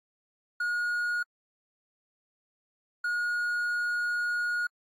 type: tone pair in turn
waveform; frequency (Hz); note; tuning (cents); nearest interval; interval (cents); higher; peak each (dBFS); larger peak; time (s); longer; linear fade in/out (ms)
triangle; 1441 / 1441; F#6 / F#6; -46 / -46; unison; 0; neither; -25; neither; 0.6-1.23 / 3.04-4.67; second; 5
effects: AAC 48 kbps